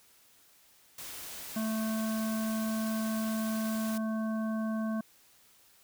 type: noise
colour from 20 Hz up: white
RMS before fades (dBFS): -43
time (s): 0.98-3.98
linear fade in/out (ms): 5
type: harmonic tone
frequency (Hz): 220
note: A3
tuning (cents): 0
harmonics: 1 / 3 / 5 / 7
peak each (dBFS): -30 / -40 / -44 / -47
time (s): 1.56-5.01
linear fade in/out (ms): 5
effects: white hiss -62 dBFS RMS until 5.83 s